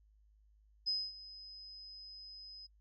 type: tone with ADSR envelope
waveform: sine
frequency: 5050 Hz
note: D#8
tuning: 25 cents sharp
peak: -31 dBFS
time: 0.86-2.67 s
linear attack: 20 ms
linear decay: 240 ms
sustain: -18 dB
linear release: 14 ms
effects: noise-tail reverb RT60 0.1 s tail -26 dB re dry + added 52 Hz sine -64 dBFS peak until 2.8 s